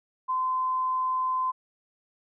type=tone; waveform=sine; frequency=1029 Hz; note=C6; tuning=29 cents flat; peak=-24 dBFS; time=0.28-1.52 s; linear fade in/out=20 ms; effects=none